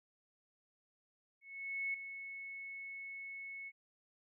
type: tone with ADSR envelope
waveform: sine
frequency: 2200 Hz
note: C#7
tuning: 14 cents flat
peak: -34 dBFS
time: 1.41-3.72 s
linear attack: 530 ms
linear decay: 4 ms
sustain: -10 dB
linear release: 45 ms
effects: none